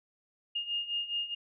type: beating tone pair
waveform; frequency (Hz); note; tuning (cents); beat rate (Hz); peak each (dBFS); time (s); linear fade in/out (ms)
sine; 2832 / 2836.8; F7 / F7; +23 / +26; 4.8; -37 / -33; 0.55-1.35; 10
effects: none